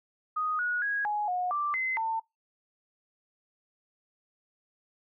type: tone with pitch steps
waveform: sine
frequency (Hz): 1245 / 1456 / 1651 / 836 / 724 / 1175 / 2053 / 897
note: D#6 / F#6 / G#6 / G#5 / F#5 / D6 / C7 / A5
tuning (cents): +1 / -28 / -11 / +11 / -38 / +1 / -33 / +33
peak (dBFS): -27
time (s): 0.36-2.2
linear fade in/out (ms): 10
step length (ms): 230
effects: noise-tail reverb RT60 0.2 s tail -23 dB re dry